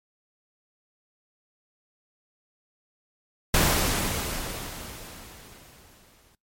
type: noise with exponential decay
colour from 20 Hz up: pink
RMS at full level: -20 dBFS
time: 3.54-6.35 s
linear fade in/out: 2 ms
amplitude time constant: 610 ms
effects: noise-tail reverb RT60 0.2 s tail -25 dB re dry + MP3 64 kbps